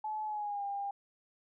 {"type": "tone with pitch glide", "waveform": "sine", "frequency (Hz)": [859, 801.5], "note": ["A5", "G5"], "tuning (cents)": [-42, 38], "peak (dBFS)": -34, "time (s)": [0.04, 0.91], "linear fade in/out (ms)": 5, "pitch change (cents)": -120, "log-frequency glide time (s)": [0.25, 0.64], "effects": []}